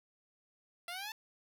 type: exponential sweep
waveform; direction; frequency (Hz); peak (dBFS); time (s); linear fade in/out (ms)
10% pulse; up; 676 to 895; -32; 0.88-1.12; 2
effects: none